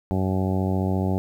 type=harmonic tone; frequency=94.5 Hz; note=F#2; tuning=37 cents sharp; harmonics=1 / 2 / 3 / 4 / 5 / 6 / 7 / 8 / 9; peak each=-24 / -25 / -30 / -31 / -37 / -36 / -36 / -36 / -38 dBFS; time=0.11-1.18 s; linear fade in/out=0 ms; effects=9-bit